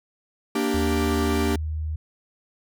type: chord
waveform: 45% pulse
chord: G minor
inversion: first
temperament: equal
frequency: 233.1 / 293.7 / 392 Hz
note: Bb3 / D4 / G4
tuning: 0 / 0 / 0 cents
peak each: -26 dBFS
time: 0.55-1.56 s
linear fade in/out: 5 ms
type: tone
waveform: sine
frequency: 77.78 Hz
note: D#2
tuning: in tune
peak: -25 dBFS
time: 0.74-1.96 s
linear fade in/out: 5 ms
effects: none